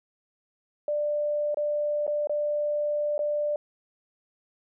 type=tone with dropouts; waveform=sine; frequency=592 Hz; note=D5; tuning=14 cents sharp; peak=-24 dBFS; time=0.88-3.56 s; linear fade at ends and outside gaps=2 ms; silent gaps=1.545-1.571 / 2.067-2.077 / 2.272-2.295 / 3.18-3.191 s; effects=none